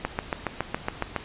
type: click train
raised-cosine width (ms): 0.5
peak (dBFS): -10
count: 9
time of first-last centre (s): 0.05-1.163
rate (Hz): 7.19
effects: pink hiss -42 dBFS RMS until 1.24 s + resampled to 8000 Hz